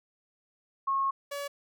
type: tone pair in turn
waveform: sine / sawtooth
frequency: 1088 / 568.2 Hz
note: C#6 / C#5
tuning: -33 / +43 cents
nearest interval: major seventh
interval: 1124 cents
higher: first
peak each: -25 / -30 dBFS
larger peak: first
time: 0.87-1.11 / 1.31-1.48 s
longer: first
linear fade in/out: 10 ms
effects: none